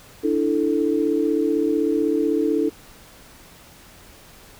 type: chord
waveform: sine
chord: D suspended second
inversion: none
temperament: equal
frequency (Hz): 293.7 / 329.6 / 440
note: D4 / E4 / A4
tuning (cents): 0 / 0 / 0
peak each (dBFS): -22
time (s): 0.23-2.7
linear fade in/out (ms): 20
effects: pink hiss -47 dBFS RMS until 4.59 s